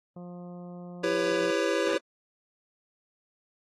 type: harmonic tone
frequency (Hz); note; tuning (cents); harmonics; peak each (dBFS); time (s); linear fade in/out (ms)
176.7; F3; +21; 1 / 2 / 3 / 4 / 5 / 6 / 7; -40 / -49 / -48 / -52 / -61 / -58 / -62; 0.16-1.51; 5
type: chord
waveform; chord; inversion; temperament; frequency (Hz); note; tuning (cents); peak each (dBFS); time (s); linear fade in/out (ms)
square; C# half-diminished seventh; first; just; 332.6 / 399.1 / 498.9 / 554.4; E4 / G4 / B4 / C#5; +16 / +31 / +17 / 0; -31; 1.03-1.98; 10
effects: low-pass 6000 Hz 12 dB/octave + AAC 32 kbps